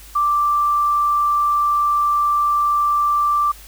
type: tone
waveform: sine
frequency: 1174.7 Hz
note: D6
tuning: in tune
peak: -14 dBFS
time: 0.15-3.52 s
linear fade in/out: 10 ms
effects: added 50 Hz sine -41 dBFS peak until 3.67 s + white hiss -43 dBFS RMS until 3.67 s